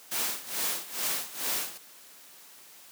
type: noise with tremolo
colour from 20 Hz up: white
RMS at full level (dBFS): -29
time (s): 0.11-1.78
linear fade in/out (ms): 10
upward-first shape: sine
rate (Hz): 2.3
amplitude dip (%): 85
effects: white hiss -52 dBFS RMS until 2.91 s + high-pass 200 Hz 12 dB/octave